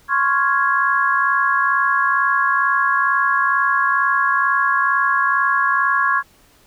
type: chord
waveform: sine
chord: Db major seventh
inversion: third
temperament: equal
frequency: 1046.5 / 1108.7 / 1396.9 / 1661.2 Hz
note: C6 / Db6 / F6 / Ab6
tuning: 0 / 0 / 0 / 0 cents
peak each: -23 / -18 / -23 / -18 dBFS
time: 0.08-6.23 s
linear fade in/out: 50 ms
effects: pink hiss -53 dBFS RMS until 6.66 s